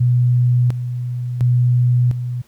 sine tone with tremolo, 123.1 Hz, B2, 5 cents flat, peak -11 dBFS, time 0-2.42 s, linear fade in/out 10 ms, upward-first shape square, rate 0.71 Hz, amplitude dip 65%, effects pink hiss -55 dBFS RMS until 2.47 s

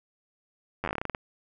slowing click train, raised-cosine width 0.5 ms, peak -15 dBFS, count 13, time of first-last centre 0.84-1.149 s, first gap 10 ms, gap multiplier 1.16, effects none

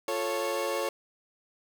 30% pulse chord, F augmented, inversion none, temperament equal with one note detuned, 349.2 / 440 / 551.8 Hz, F4 / A4 / C#5, 0 / 0 / -8 cents, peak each -33 / -31 / -28 dBFS, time 0.08-0.89 s, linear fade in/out 2 ms, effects none

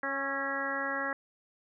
harmonic tone with a mistuned harmonic, 275.1 Hz, C#4, 13 cents flat, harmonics 1 / 2 / 3 / 4 / 5 / 6 / 7, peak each -41 / -38 / -41 / -39 / -39 / -35 / -38 dBFS, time 0.03-1.13 s, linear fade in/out 2 ms, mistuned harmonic 5, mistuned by -25 cents, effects none

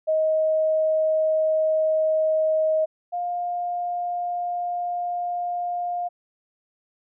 sine tone pair in turn, 629 / 706 Hz, D#5 / F5, +19 / +19 cents, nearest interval major second, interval 200 cents, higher second, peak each -18 / -24 dBFS, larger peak first, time 0.07-2.86 / 3.12-6.09 s, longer second, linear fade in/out 20 ms, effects none

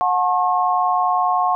sine tone cluster, 726 / 876 / 1081 Hz, F#5 / A5 / C#6, -33 / -8 / -44 cents, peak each -18 / -23 / -19 dBFS, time 0.01-1.55 s, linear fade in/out 0 ms, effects none

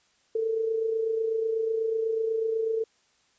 sine tone with amplitude modulation, 447.1 Hz, A4, 28 cents sharp, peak -22 dBFS, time 0.35-2.84 s, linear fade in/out 5 ms, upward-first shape sine, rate 28.1 Hz, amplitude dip 50%, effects white hiss -66 dBFS RMS until 3.38 s + resampled to 16000 Hz

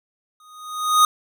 square tone with exponential growth, 1242 Hz, D#6, 3 cents flat, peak -10 dBFS, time 0.4-1.05 s, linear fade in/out 2 ms, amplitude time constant 140 ms, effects none

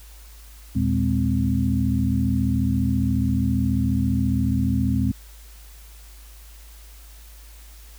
sine tone cluster, 80 / 118.4 / 204.6 / 259.2 Hz, D#2 / A#2 / G#3 / C4, +49 / +27 / -26 / -16 cents, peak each -24 dBFS, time 0.75-5.12 s, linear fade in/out 10 ms, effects added 53 Hz sine -42 dBFS peak until 7.98 s + white hiss -50 dBFS RMS until 7.98 s

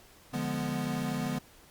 square chord, D diminished seventh, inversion none, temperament equal, 146.83 / 174.61 / 207.7 / 246.9 Hz, D3 / F3 / Ab3 / Cb4, 0 / 0 / 0 / 0 cents, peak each -37 / -38 / -38 / -35 dBFS, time 0.33-1.39 s, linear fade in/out 10 ms, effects pink hiss -57 dBFS RMS until 1.7 s + Opus 48 kbps

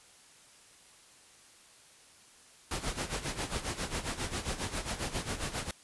pink noise with tremolo, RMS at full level -33 dBFS, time 2.71-5.71 s, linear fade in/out 2 ms, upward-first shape sine, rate 7.4 Hz, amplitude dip 75%, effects white hiss -58 dBFS RMS until 5.83 s + resampled to 24000 Hz

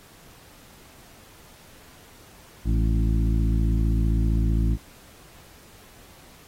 harmonic tone with a mistuned harmonic, 55.4 Hz, A1, 13 cents sharp, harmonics 1 / 2 / 3 / 4 / 5 / 6, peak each -20 / -26 / -30 / -32 / -34 / -36 dBFS, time 2.64-4.78 s, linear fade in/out 50 ms, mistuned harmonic 4, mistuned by -33 cents, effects pink hiss -51 dBFS RMS until 6.47 s + AAC 48 kbps

